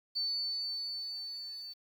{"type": "tone with level ramp", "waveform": "sine", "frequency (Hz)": 4502, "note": "C#8", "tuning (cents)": 26, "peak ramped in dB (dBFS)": [-30, -42], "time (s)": [0.15, 1.74], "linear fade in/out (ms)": 20, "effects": ["10-bit"]}